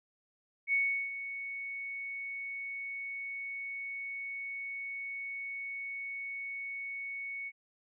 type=tone with ADSR envelope; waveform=sine; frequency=2220 Hz; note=C#7; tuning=2 cents sharp; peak=-25 dBFS; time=0.67-7.52 s; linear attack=60 ms; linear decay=370 ms; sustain=-12 dB; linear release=47 ms; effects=none